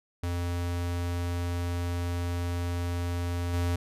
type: tone with level steps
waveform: square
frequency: 87.2 Hz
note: F2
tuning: 2 cents flat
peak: -29 / -26 dBFS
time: 0.23-3.76 s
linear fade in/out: 5 ms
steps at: 3.53 s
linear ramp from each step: 10 ms
effects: resampled to 32000 Hz